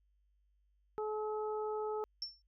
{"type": "harmonic tone", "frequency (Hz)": 428.1, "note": "A4", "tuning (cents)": -47, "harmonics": [1, 2, 3], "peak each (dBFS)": [-36, -42, -46], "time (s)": [0.98, 2.04], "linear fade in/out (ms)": 0}
{"type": "tone with exponential decay", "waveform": "sine", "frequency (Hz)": 5410, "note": "E8", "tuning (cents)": 44, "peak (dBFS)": -34, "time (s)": [2.22, 2.42], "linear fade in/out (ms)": 1, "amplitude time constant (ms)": 42}
{"effects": ["added 50 Hz sine -70 dBFS peak until 2.47 s"]}